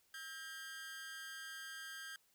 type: tone with amplitude modulation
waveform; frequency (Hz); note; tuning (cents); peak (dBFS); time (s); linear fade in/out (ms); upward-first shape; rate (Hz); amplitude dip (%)
sawtooth; 1600; G6; +35; -40; 0.14-2.16; 2; sine; 297; 70
effects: white hiss -74 dBFS RMS until 2.34 s